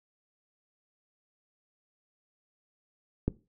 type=click; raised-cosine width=3 ms; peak=-13 dBFS; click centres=3.28 s; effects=noise-tail reverb RT60 0.3 s tail -19 dB re dry